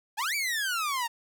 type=exponential two-way sweep; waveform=sawtooth; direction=up then down; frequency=784 to 2358 to 905 Hz; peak=-24 dBFS; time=0.17-1.08 s; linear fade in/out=20 ms; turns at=0.35 s; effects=none